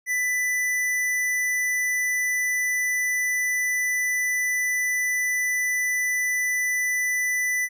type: tone with hard clipping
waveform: sine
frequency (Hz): 1990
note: B6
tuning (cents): +13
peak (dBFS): -23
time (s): 0.06-7.69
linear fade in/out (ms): 50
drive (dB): 16
effects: none